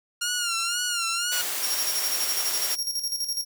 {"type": "tone with vibrato", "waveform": "10% pulse", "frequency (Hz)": 1404, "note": "F6", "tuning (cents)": 9, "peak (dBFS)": -16, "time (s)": [0.21, 1.42], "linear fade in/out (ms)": 10, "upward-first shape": "sine", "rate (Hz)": 2, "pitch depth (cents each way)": 73}
{"type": "noise", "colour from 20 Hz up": "white", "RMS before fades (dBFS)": -29, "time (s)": [1.31, 2.76], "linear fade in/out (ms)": 20}
{"type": "tone with tremolo", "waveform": "sawtooth", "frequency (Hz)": 5588, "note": "F8", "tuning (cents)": 0, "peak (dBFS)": -22, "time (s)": [1.62, 3.45], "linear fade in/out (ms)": 20, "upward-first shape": "square", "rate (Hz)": 12, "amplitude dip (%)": 60}
{"effects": ["high-pass 400 Hz 12 dB/octave"]}